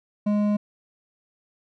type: tone with hard clipping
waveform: triangle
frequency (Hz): 207.7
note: G#3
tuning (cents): 0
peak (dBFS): -21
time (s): 0.26-0.57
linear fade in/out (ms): 10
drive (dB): 12
effects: none